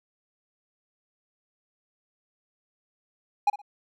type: tone with echo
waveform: triangle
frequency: 821 Hz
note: G#5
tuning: 20 cents flat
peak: -15 dBFS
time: 3.47-3.5 s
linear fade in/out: 5 ms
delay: 59 ms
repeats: 2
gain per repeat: -14 dB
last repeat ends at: 3.618 s
effects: none